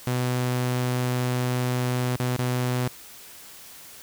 sawtooth tone with dropouts, 125 Hz, B2, 21 cents sharp, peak -19 dBFS, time 0.07-2.88 s, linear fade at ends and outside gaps 2 ms, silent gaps 2.162-2.199 / 2.364-2.387 s, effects white hiss -45 dBFS RMS until 4.02 s

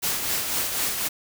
white noise with tremolo, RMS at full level -24 dBFS, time 0.02-1.09 s, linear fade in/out 20 ms, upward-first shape triangle, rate 4 Hz, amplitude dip 50%, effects none

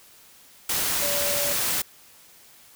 sine tone in noise, 575 Hz, D5, 37 cents flat, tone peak -29 dBFS, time 1.02-1.53 s, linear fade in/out 5 ms, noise white, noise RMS -25 dBFS, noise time 0.69-1.82 s, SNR -7 dB, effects white hiss -52 dBFS RMS until 2.75 s

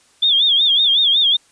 sine tone with vibrato, 3441 Hz, A7, 39 cents flat, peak -11 dBFS, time 0.22-1.37 s, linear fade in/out 10 ms, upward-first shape sine, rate 5.4 Hz, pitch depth 130 cents each way, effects white hiss -54 dBFS RMS until 1.51 s + resampled to 22050 Hz

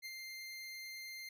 25% pulse tone with ADSR envelope, 2097 Hz, C7, 3 cents sharp, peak -39 dBFS, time 0.02-1.29 s, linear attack 34 ms, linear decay 39 ms, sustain -3 dB, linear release 4 ms, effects none

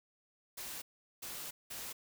white noise bursts at uneven times, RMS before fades -44 dBFS, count 3, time 0.57-0.82 / 1.22-1.51 / 1.7-1.93 s, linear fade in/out 10 ms, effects none

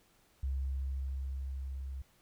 sine tone with level ramp, 67 Hz, C2, 42 cents sharp, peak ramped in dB -31 to -38 dBFS, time 0.43-2.02 s, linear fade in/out 5 ms, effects pink hiss -68 dBFS RMS until 2.21 s

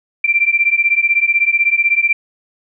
sine beating tone pair, 2349 / 2365 Hz, D7 / D7, 0 / +12 cents, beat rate 16 Hz, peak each -14 dBFS, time 0.24-2.13 s, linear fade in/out 5 ms, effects none

